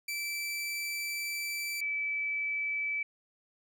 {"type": "tone pair in turn", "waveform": ["sawtooth", "sine"], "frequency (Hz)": [2326, 2306], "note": ["D7", "D7"], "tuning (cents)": [-17, -32], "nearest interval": "unison", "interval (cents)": 15, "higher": "first", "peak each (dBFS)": [-30, -30], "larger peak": "neither", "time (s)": [[0.08, 1.81], [1.81, 3.03]], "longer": "first", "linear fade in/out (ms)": 5, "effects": []}